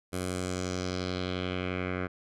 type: tone with low-pass filter sweep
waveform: 10% pulse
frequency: 91.4 Hz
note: F#2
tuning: 21 cents flat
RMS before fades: -33 dBFS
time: 0.12-2.08 s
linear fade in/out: 20 ms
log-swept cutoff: 11000 to 1800 Hz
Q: 2.5
effects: none